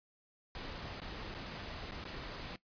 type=noise with dropouts; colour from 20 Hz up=pink; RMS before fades=-44 dBFS; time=0.55-2.56 s; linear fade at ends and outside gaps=1 ms; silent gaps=1.002-1.017 / 1.342-1.348 / 1.911-1.919 / 2.041-2.052 s; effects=noise-tail reverb RT60 0.1 s tail -18 dB re dry + resampled to 11025 Hz